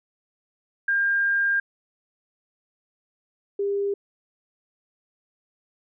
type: tone pair in turn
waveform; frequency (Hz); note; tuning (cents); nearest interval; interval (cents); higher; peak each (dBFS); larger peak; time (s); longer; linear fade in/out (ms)
sine; 1604 / 401; G6 / G4; +39 / +39; 2 octaves; 2400; first; -19 / -22; first; 0.88-1.6 / 3.59-3.94; first; 5
effects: none